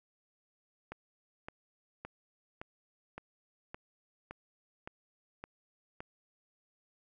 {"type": "click train", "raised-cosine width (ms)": 0.5, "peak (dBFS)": -27, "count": 10, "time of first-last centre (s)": [0.92, 6.005], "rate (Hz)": 1.77, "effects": []}